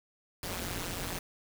pink noise with amplitude modulation, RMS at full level -33 dBFS, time 0.43-1.19 s, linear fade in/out 2 ms, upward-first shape sine, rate 178 Hz, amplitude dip 95%, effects none

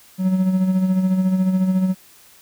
triangle tone with tremolo, 186.8 Hz, F#3, 17 cents sharp, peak -11 dBFS, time 0.18-1.95 s, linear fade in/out 50 ms, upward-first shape sine, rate 14 Hz, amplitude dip 50%, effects white hiss -49 dBFS RMS until 2.41 s

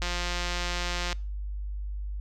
click train, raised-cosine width 0.2 ms, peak -14 dBFS, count 196, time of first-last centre 0.02-1.128 s, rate 176 Hz, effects noise-tail reverb RT60 0.4 s tail -25 dB re dry + added 50 Hz sine -31 dBFS peak until 2.2 s

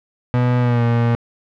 35% pulse tone with pitch glide, 123.47 to 117.69 Hz, B2 to A#2, 0 to +17 cents, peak -12 dBFS, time 0.34-1.15 s, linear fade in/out 0 ms, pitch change -83 cents, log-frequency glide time 0.6-0.83 s, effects low-pass 2000 Hz 12 dB/octave

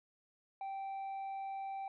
triangle tone with tanh clipping, 780 Hz, G5, 9 cents flat, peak -40 dBFS, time 0.61-1.88 s, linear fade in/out 2 ms, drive 8 dB, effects none

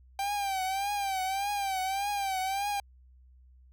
45% pulse tone with vibrato, 784 Hz, G5, in tune, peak -29 dBFS, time 0.19-2.8 s, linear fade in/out 2 ms, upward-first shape triangle, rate 1.7 Hz, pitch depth 93 cents each way, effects added 63 Hz sine -54 dBFS peak until 3.72 s

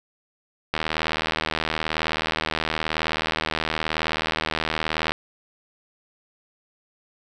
click train, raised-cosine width 0.3 ms, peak -7 dBFS, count 347, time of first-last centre 0.74-5.12 s, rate 79 Hz, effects none

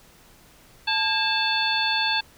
harmonic tone with a mistuned harmonic, 880 Hz, A5, in tune, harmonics 1 / 2 / 3 / 4 / 5, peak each -27 / -27 / -27 / -27 / -27 dBFS, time 0.87-2.21 s, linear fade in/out 10 ms, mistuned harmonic 2, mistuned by -140 cents, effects pink hiss -53 dBFS RMS until 2.37 s

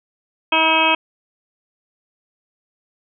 harmonic tone, 320.4 Hz, E4, 49 cents flat, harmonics 1 / 2 / 3 / 4 / 5 / 7 / 8 / 9 / 10, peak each -25 / -23 / -18 / -24 / -28 / -25 / -17 / -28 / -22 dBFS, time 0.52-0.95 s, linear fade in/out 5 ms, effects none

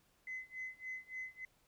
sine tone with tremolo, 2036 Hz, C7, 48 cents flat, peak -39 dBFS, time 0.27-1.45 s, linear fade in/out 2 ms, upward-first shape sine, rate 3.5 Hz, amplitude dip 95%, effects tanh soft clip ceiling -36 dBFS + pink hiss -73 dBFS RMS until 1.67 s

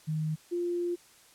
sine tone pair in turn, 155.8 / 349 Hz, D#3 / F4, +3 / -1 cents, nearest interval octave + major second, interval 1396 cents, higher second, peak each -28 dBFS, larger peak neither, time 0.07-0.36 / 0.51-0.96 s, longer second, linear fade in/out 20 ms, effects white hiss -58 dBFS RMS until 1.34 s + low-pass 11000 Hz 12 dB/octave

